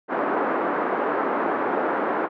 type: band-pass noise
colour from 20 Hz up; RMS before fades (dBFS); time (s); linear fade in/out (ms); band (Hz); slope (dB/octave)
pink; -24; 0.08-2.29; 50; 290 to 1500; 24
effects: none